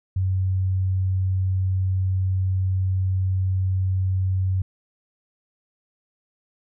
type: tone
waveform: sine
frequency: 94 Hz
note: F#2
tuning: 28 cents sharp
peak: -19 dBFS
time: 0.16-4.62 s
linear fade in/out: 5 ms
effects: none